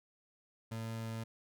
30% pulse tone, 112.9 Hz, A2, 45 cents sharp, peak -36 dBFS, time 0.71-1.24 s, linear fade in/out 10 ms, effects none

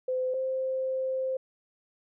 sine tone pair in turn, 512 / 523.1 Hz, C5 / C5, -38 / -1 cents, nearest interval unison, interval 37 cents, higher second, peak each -26 / -27 dBFS, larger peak first, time 0.08-0.34 / 0.34-1.37 s, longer second, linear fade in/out 5 ms, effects none

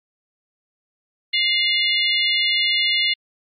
harmonic tone with a mistuned harmonic, 698.5 Hz, F5, in tune, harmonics 3 / 4 / 5 / 6, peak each -21 / -22 / -23 / -24 dBFS, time 1.33-3.14 s, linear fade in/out 10 ms, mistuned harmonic 4, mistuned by +45 cents, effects Opus 48 kbps

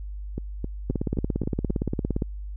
two click trains, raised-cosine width 3 ms, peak -12 / -17 dBFS, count 24 / 6, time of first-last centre 0.9-2.222 / 0.38-1.699 s, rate 17.4 / 3.79 Hz, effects added 50 Hz sine -32 dBFS peak until 2.56 s

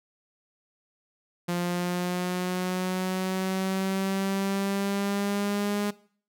sawtooth linear sweep, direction up, 174.61 to 206 Hz, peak -22 dBFS, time 1.48-5.91 s, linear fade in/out 10 ms, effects noise-tail reverb RT60 0.5 s tail -20 dB re dry

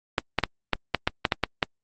clicks, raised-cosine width 0.3 ms, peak -4 dBFS, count 10, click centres 0.182 / 0.387 / 0.437 / 0.733 / 0.947 / 1.075 / 1.252 / 1.322 / 1.437 / 1.628 s, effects Opus 32 kbps

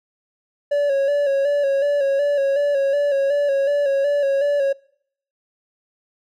triangle tone with vibrato, 563 Hz, C#5, 27 cents sharp, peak -14 dBFS, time 0.71-4.73 s, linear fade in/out 10 ms, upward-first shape square, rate 2.7 Hz, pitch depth 41 cents each way, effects noise-tail reverb RT60 0.7 s tail -26 dB re dry

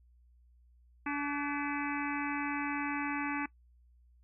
harmonic tone with a mistuned harmonic, 287.6 Hz, D4, 36 cents flat, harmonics 1 / 3 / 4 / 5 / 6 / 7 / 8 / 9, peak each -35 / -40 / -41 / -42 / -43 / -43 / -44 / -45 dBFS, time 1.06-3.46 s, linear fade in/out 5 ms, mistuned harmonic 5, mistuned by +80 cents, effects noise-tail reverb RT60 0.1 s tail -20 dB re dry + added 60 Hz sine -60 dBFS peak until 4.23 s

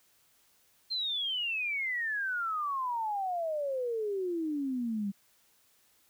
sine exponential sweep, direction down, 4200 to 194.2 Hz, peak -30 dBFS, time 0.9-5.12 s, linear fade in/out 20 ms, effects white hiss -67 dBFS RMS until 6.09 s

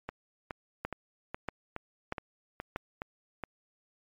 two click trains, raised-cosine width 0.5 ms, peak -18 / -21 dBFS, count 4 / 9, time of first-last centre 0.85-2.761 / 0.09-3.437 s, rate 1.57 / 2.39 Hz, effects MP3 64 kbps

